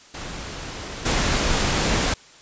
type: noise with level steps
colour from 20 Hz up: pink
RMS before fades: -33 / -21 dBFS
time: 0.14-2.14 s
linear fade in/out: 5 ms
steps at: 1.05 s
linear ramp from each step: 10 ms
effects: white hiss -48 dBFS RMS until 2.41 s + resampled to 16000 Hz